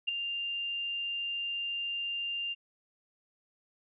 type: tone with ADSR envelope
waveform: sine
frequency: 2794 Hz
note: F7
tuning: in tune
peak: -24 dBFS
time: 0.07-2.55 s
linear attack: 18 ms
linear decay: 4 ms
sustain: -8 dB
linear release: 30 ms
effects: none